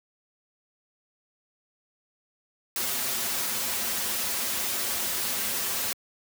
white noise with comb filter, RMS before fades -29 dBFS, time 2.76-5.93 s, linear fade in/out 2 ms, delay 6.6 ms, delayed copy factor -0.75, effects high-pass 100 Hz 12 dB/octave

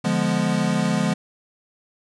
square chord, D diminished seventh, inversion none, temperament equal, 146.83 / 174.61 / 207.7 / 246.9 Hz, D3 / F3 / Ab3 / Cb4, 0 / 0 / 0 / 0 cents, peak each -28 / -24 / -24 / -27 dBFS, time 0.04-1.14 s, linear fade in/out 10 ms, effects resampled to 22050 Hz + 9-bit

